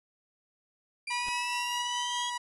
35% pulse exponential sweep, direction up, 2368 to 3309 Hz, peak -32 dBFS, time 1.07-2.3 s, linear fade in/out 5 ms
sawtooth tone with tremolo, 972 Hz, B5, 28 cents flat, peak -27 dBFS, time 1.1-2.38 s, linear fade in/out 10 ms, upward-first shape sine, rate 4.8 Hz, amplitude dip 25%
pink noise with exponential growth, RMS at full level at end -41 dBFS, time 1.2-1.29 s, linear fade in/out 0 ms, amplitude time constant 19 ms
effects resampled to 24000 Hz

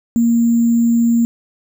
sine tone with sample-and-hold, 233.1 Hz, A#3, in tune, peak -10 dBFS, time 0.16-1.25 s, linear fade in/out 0 ms, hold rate 7350 Hz, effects none

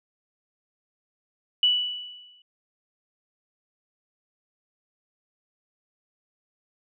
sine tone with exponential decay, 2958 Hz, F#7, 1 cent flat, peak -15 dBFS, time 1.63-2.42 s, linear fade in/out 2 ms, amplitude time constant 170 ms, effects none

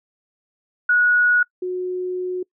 sine tone pair in turn, 1459 / 364.8 Hz, F#6 / F#4, -25 / -24 cents, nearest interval 2 octaves, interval 2399 cents, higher first, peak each -13 / -22 dBFS, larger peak first, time 0.89-1.43 / 1.62-2.43 s, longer second, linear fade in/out 5 ms, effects noise-tail reverb RT60 0.1 s tail -25 dB re dry

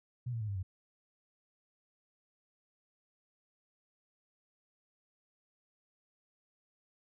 sine tone with pitch steps, 123 / 114.76 / 107.08 / 99.91 / 93.22 Hz, B2 / A#2 / A2 / G2 / F#2, -7 / -27 / -47 / +33 / +13 cents, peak -34 dBFS, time 0.26-0.63 s, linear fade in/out 10 ms, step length 74 ms, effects none

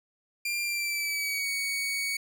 sawtooth tone with pitch glide, 2385 to 2238 Hz, D7 to C#7, +26 to +16 cents, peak -25 dBFS, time 0.45-2.17 s, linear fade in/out 5 ms, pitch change -110 cents, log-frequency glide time 0.62-1.49 s, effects none

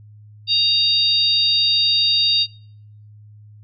harmonic tone, 932.3 Hz, A#5, in tune, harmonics 3 / 4 / 5, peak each -24 / -16 / -18 dBFS, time 0.47-2.47 s, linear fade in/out 50 ms, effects noise-tail reverb RT60 0.7 s tail -25 dB re dry + added 105 Hz sine -41 dBFS peak until 3.63 s

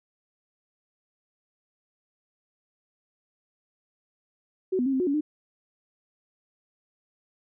sine tone with pitch steps, 375.4 / 248 / 270.1 / 262.4 / 362.9 / 281.3 / 302.6 Hz, F#4 / B3 / C#4 / C4 / F#4 / C#4 / D#4, +25 / +7 / -45 / +5 / -34 / +26 / -48 cents, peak -22 dBFS, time 4.72-5.21 s, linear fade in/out 10 ms, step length 70 ms, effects none

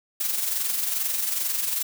blue noise with amplitude modulation, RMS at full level -24 dBFS, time 0.2-1.83 s, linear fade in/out 10 ms, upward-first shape sine, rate 22.4 Hz, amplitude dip 50%, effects none

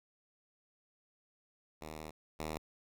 5% pulse tone pair in turn, 77.78 / 78.06 Hz, D#2 / D#2, 0 / +6 cents, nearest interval unison, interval 6 cents, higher second, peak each -33 / -27 dBFS, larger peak second, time 1.81-2.11 / 2.39-2.58 s, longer first, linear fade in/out 10 ms, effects none

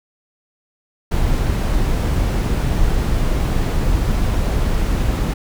brown noise, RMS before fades -17 dBFS, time 1.11-5.34 s, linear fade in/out 10 ms, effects none

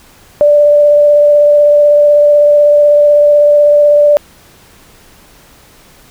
sine tone with vibrato, 587.3 Hz, D5, in tune, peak -3 dBFS, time 0.41-4.17 s, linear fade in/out 0 ms, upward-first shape triangle, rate 16 Hz, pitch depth 13 cents each way, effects pink hiss -42 dBFS RMS until 6.1 s

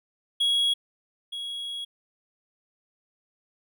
triangle tone pair in turn, 3322 / 3322 Hz, G#7 / G#7, 0 / 0 cents, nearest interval unison, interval 0 cents, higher neither, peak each -19 / -30 dBFS, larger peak first, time 0.4-0.74 / 1.32-1.85 s, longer second, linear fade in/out 10 ms, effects none

